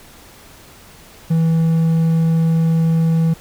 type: tone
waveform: triangle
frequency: 163.3 Hz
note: E3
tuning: 16 cents flat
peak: -10 dBFS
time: 1.3-3.34 s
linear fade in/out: 10 ms
effects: pink hiss -43 dBFS RMS until 3.4 s